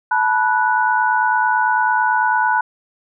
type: tone cluster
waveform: sine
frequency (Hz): 869 / 978 / 1477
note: A5 / B5 / F#6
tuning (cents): -22 / -17 / -3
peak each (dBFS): -18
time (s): 0.11-2.61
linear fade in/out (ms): 5
effects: none